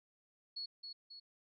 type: tone with echo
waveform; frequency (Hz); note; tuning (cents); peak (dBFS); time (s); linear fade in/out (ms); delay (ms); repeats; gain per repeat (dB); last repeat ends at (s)
sine; 4365; C#8; -28; -40; 0.56-0.66; 10; 270; 2; -5; 1.2
effects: none